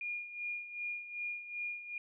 sine tone with tremolo, 2425 Hz, D#7, 45 cents flat, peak -35 dBFS, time 0.01-1.98 s, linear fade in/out 2 ms, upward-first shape sine, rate 2.6 Hz, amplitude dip 70%, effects none

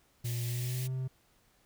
triangle tone with pitch glide, 119.3 to 130.1 Hz, A#2 to C3, +41 to -9 cents, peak -30 dBFS, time 0.24-1.08 s, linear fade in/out 10 ms, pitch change +150 cents, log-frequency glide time 0.47-0.91 s
white high-pass noise, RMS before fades -43 dBFS, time 0.24-0.88 s, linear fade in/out 20 ms, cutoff 1700 Hz, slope 96 dB/octave
effects pink hiss -68 dBFS RMS until 1.65 s

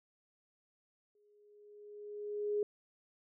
sine tone with exponential growth, 415.3 Hz, G#4, in tune, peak -29 dBFS, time 1.15-2.63 s, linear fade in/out 2 ms, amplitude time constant 320 ms, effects none

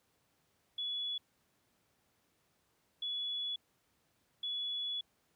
sine tone bursts at uneven times, 3404 Hz, G#7, 42 cents sharp, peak -35 dBFS, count 3, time 0.78-1.18 / 3.02-3.56 / 4.43-5.01 s, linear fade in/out 5 ms, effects pink hiss -75 dBFS RMS until 5.35 s + high-pass 80 Hz 12 dB/octave

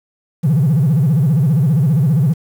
triangle tone with vibrato, 146.83 Hz, D3, in tune, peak -7 dBFS, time 0.43-2.34 s, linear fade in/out 20 ms, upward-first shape sine, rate 15 Hz, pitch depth 280 cents each way, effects tanh soft clip ceiling -6 dBFS + 7-bit

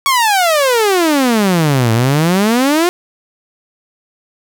sawtooth exponential two-way sweep, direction down then up, 1131 to 110 to 363.8 Hz, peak -6 dBFS, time 0.06-2.89 s, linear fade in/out 0 ms, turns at 1.92 s, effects none

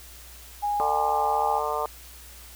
sine tone, 823 Hz, G#5, 16 cents flat, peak -23 dBFS, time 0.62-1.6 s, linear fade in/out 20 ms
harmonic tone, 149.8 Hz, D3, 35 cents sharp, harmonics 3 / 4 / 5 / 6 / 7 / 8, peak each -32 / -32 / -32 / -32 / -32 / -32 dBFS, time 0.8-1.86 s, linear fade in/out 0 ms
effects added 60 Hz sine -47 dBFS peak until 2.55 s + white hiss -47 dBFS RMS until 2.55 s

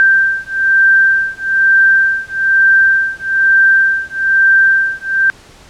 sine beating tone pair, 1570 / 1571.1 Hz, G6 / G6, +2 / +3 cents, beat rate 1.1 Hz, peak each -11 dBFS, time 0-5.3 s, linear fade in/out 0 ms, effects pink hiss -41 dBFS RMS until 5.69 s + low-pass 8000 Hz 12 dB/octave

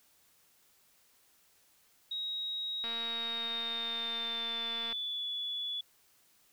sine tone with pitch glide, 3800 to 3425 Hz, A#7 to A7, +33 to -47 cents, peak -34 dBFS, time 2.11-5.81 s, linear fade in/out 5 ms, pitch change -180 cents, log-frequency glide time 2.95-5.25 s
click train, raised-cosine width 0.3 ms, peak -28 dBFS, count 483, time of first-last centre 2.84-4.927 s, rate 231 Hz
effects white hiss -67 dBFS RMS until 6.52 s

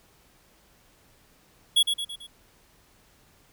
square tone with echo, 3352 Hz, G#7, 15 cents sharp, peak -17 dBFS, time 1.76-1.83 s, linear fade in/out 10 ms, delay 110 ms, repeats 4, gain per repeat -6 dB, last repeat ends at 2.27 s, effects pink hiss -60 dBFS RMS until 3.52 s

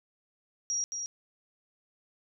sine tone with echo, 5690 Hz, F8, 31 cents sharp, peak -28 dBFS, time 0.7-0.84 s, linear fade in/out 0 ms, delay 220 ms, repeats 1, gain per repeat -5 dB, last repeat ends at 1.06 s, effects none

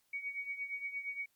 sine tone with tremolo, 2247 Hz, C#7, 23 cents sharp, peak -34 dBFS, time 0.13-1.26 s, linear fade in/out 5 ms, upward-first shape triangle, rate 8.6 Hz, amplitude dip 80%, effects white hiss -75 dBFS RMS until 1.35 s + MP3 96 kbps

